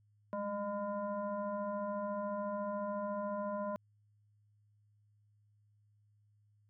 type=tone with frequency modulation; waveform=sine; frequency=610 Hz; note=D#5; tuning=34 cents flat; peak=-35 dBFS; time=0.33-3.76 s; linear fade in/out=0 ms; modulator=402 Hz; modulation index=1.1; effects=added 104 Hz sine -67 dBFS peak until 6.69 s